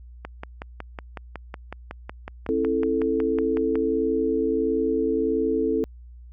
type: click train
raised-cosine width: 0.5 ms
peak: -18 dBFS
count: 20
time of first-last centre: 0.25-3.756 s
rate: 5.42 Hz
type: chord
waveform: sine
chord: A minor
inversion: first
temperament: equal with one note detuned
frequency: 268.1 / 329.6 / 440 Hz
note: C4 / E4 / A4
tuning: +42 / 0 / 0 cents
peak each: -26 / -26 / -23 dBFS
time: 2.49-5.84 s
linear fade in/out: 0 ms
effects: added 60 Hz sine -41 dBFS peak until 6.32 s